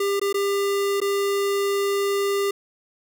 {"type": "tone with dropouts", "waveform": "square", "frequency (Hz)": 399.4, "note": "G4", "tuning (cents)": 32, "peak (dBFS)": -21, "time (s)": [0, 2.51], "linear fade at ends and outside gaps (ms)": 5, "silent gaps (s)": [[0.197, 0.214], [0.328, 0.342], [1.003, 1.015]], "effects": []}